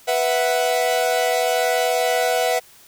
45% pulse chord, B suspended fourth, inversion none, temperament equal, 493.9 / 659.3 / 740 Hz, B4 / E5 / F#5, 0 / 0 / 0 cents, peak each -22 dBFS, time 0.07-2.6 s, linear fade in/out 20 ms, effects white hiss -49 dBFS RMS until 2.87 s

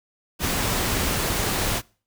pink noise, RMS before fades -24 dBFS, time 0.39-1.82 s, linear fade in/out 50 ms, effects noise-tail reverb RT60 0.4 s tail -24 dB re dry

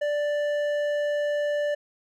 sine tone with hard clipping, 587.3 Hz, D5, in tune, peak -25 dBFS, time 0.01-1.75 s, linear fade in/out 10 ms, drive 8 dB, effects none

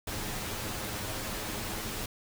pink noise with comb filter, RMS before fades -36 dBFS, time 0.07-2.06 s, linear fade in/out 5 ms, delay 9.5 ms, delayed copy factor +0.5, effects none

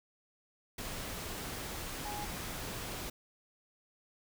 sine tone in noise, 830 Hz, G#5, 1 cent flat, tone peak -40 dBFS, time 2.05-2.25 s, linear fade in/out 5 ms, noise pink, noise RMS -41 dBFS, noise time 0.78-3.1 s, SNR -2 dB, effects none

